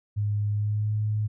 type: tone with pitch glide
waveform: sine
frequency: 103.83 to 106.56 Hz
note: G#2 to G#2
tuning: 0 to +45 cents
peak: -23 dBFS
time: 0.16-1.28 s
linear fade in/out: 20 ms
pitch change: +45 cents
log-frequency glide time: 0.51-0.93 s
effects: none